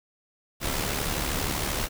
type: noise with amplitude modulation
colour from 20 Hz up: pink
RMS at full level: -26 dBFS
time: 0.6-1.89 s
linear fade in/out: 50 ms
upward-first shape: sine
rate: 72.7 Hz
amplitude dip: 55%
effects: none